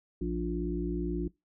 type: harmonic tone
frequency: 58.6 Hz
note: A#1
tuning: 10 cents sharp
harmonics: 1 / 3 / 5 / 6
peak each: -35 / -35 / -35 / -35 dBFS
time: 0.21-1.28 s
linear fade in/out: 5 ms
effects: noise-tail reverb RT60 0.2 s tail -22 dB re dry